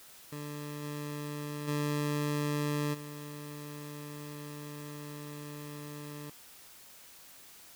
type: tone with level steps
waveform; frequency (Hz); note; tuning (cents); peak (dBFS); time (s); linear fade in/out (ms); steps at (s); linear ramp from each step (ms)
20% pulse; 147.3; D3; +6; -34 / -32 / -25 / -37; 0.32-6.3; 5; 0.82 / 1.67 / 2.93; 20
effects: white hiss -54 dBFS RMS until 7.75 s